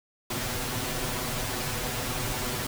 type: noise with comb filter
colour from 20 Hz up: pink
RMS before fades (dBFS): -31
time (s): 0.3-2.67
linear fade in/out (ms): 5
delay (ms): 8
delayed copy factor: +1
effects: none